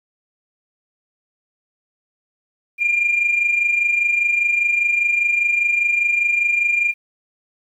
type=tone pair together; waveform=sine; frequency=2375 / 2400 Hz; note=D7 / D7; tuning=+19 / +37 cents; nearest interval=unison; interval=18 cents; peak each=-22 / -15 dBFS; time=2.78-6.94 s; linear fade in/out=50 ms; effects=tanh soft clip ceiling -9 dBFS + 9-bit